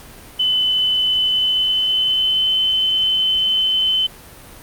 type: tone with pitch glide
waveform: sine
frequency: 3019 to 3054 Hz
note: F#7 to G7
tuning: +34 to -46 cents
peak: -14 dBFS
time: 0.39-4.07 s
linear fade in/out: 10 ms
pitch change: +20 cents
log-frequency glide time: 1.24-2.54 s
effects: pink hiss -40 dBFS RMS until 4.62 s + Opus 48 kbps